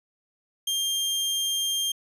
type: tone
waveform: sawtooth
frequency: 3194 Hz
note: G7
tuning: 32 cents sharp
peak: -21 dBFS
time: 0.67-1.92 s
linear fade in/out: 5 ms
effects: resampled to 32000 Hz